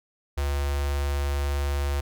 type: tone with notch filter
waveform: square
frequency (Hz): 70.8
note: C#2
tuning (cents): +37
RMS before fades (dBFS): -26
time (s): 0.37-2.01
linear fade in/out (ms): 10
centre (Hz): 200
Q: 0.8
effects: none